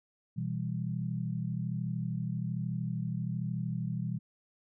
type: chord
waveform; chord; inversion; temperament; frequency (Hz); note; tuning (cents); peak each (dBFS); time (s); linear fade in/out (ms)
sine; E minor; second; just; 123.61 / 164.81 / 197.78; B2 / E3 / G3; +2 / 0 / +16; -35 / -35 / -38; 0.36-4.19; 20
effects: none